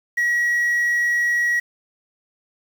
sine tone, 1914 Hz, A#6, 45 cents sharp, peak -14 dBFS, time 0.17-1.6 s, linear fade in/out 10 ms, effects tanh soft clip ceiling -16 dBFS + 7-bit

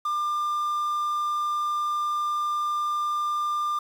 triangle tone with quantisation, 1196 Hz, D6, 31 cents sharp, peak -22 dBFS, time 0.05-3.79 s, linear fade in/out 5 ms, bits 8, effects none

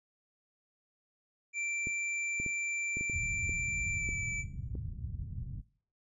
square tone with pitch glide, 2349 to 2318 Hz, D7 to D7, 0 to -23 cents, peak -34 dBFS, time 1.53-4.45 s, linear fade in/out 50 ms, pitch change -23 cents, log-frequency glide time 3.92-4.1 s
clicks, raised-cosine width 3 ms, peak -28 dBFS, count 9, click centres 1.871 / 2.4 / 2.463 / 2.97 / 3.01 / 3.098 / 3.494 / 4.09 / 4.753 s
white low-pass noise, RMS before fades -40 dBFS, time 3.12-5.62 s, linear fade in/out 20 ms, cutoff 130 Hz, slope 24 dB/octave
effects noise-tail reverb RT60 0.5 s tail -21 dB re dry + resampled to 22050 Hz

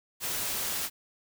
white noise, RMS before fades -32 dBFS, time 0.2-0.9 s, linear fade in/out 50 ms, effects none

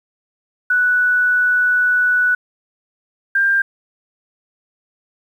sine tone pair in turn, 1480 / 1591.8 Hz, F#6 / G6, 0 / +26 cents, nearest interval minor second, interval 126 cents, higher second, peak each -12 dBFS, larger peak neither, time 0.7-2.35 / 3.35-3.62 s, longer first, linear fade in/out 5 ms, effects 8-bit

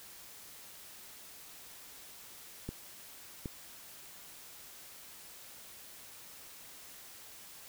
clicks, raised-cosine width 3 ms, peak -25 dBFS, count 2, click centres 2.69 / 3.458 s, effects white hiss -52 dBFS RMS until 7.68 s

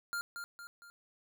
square tone with echo, 1400 Hz, F6, 4 cents sharp, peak -35 dBFS, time 0.13-0.21 s, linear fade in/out 0 ms, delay 230 ms, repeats 3, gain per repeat -6 dB, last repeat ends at 0.9 s, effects none

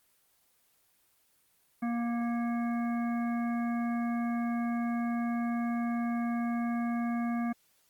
harmonic tone with a mistuned harmonic, 235.7 Hz, A#3, 19 cents sharp, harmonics 1 / 3 / 5 / 7 / 9, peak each -29 / -39 / -43 / -46 / -48 dBFS, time 1.82-7.53 s, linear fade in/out 10 ms, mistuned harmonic 9, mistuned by +48 cents, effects white hiss -69 dBFS RMS until 7.89 s + Opus 24 kbps

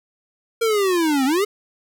square linear two-way sweep, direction down then up, 466.2 to 254.4 to 430.3 Hz, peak -17 dBFS, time 0.61-1.45 s, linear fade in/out 10 ms, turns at 1.25 s, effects none

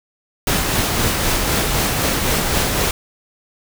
pink noise with tremolo, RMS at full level -17 dBFS, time 0.47-2.91 s, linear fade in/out 2 ms, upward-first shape sine, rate 3.9 Hz, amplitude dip 30%, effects none

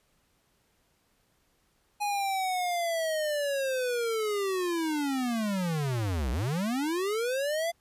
square linear two-way sweep, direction down then up, 833 to 57.2 to 691 Hz, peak -28 dBFS, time 2-7.72 s, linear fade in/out 20 ms, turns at 6.31 s, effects pink hiss -70 dBFS RMS until 7.8 s + resampled to 32000 Hz

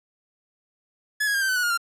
45% pulse tone with pitch steps, 1707 / 1656.5 / 1607.5 / 1559.9 / 1513.8 / 1469 / 1425.5 / 1383.3 Hz, G#6 / G#6 / G6 / G6 / F#6 / F#6 / F6 / F6, +47 / -5 / +43 / -9 / +39 / -13 / +35 / -17 cents, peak -21 dBFS, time 1.2-1.776 s, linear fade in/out 10 ms, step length 72 ms, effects resampled to 32000 Hz

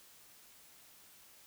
silence, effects white hiss -60 dBFS RMS until 1.46 s

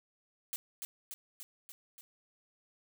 blue noise with echo, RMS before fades -38 dBFS, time 0.53-0.56 s, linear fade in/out 0 ms, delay 290 ms, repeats 5, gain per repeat -3 dB, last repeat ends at 2.01 s, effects none

